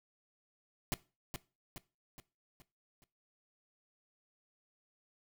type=noise with echo; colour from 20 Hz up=pink; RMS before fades=-34 dBFS; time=0.92-0.94 s; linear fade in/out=0 ms; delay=420 ms; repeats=5; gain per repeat=-6 dB; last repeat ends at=3.04 s; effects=noise-tail reverb RT60 0.3 s tail -19 dB re dry